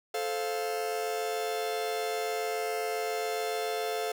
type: chord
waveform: 45% pulse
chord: F major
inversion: first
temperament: just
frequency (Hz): 436.5 / 523.8 / 698.5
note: A4 / C5 / F5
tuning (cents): -14 / +2 / 0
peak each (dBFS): -33 / -38 / -34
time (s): 0.14-4.12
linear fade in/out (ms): 5
effects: none